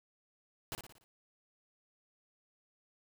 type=noise with echo; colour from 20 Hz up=pink; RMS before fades=-40 dBFS; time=0.72-0.75 s; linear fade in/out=0 ms; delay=58 ms; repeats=5; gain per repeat=-6 dB; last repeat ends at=1.04 s; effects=none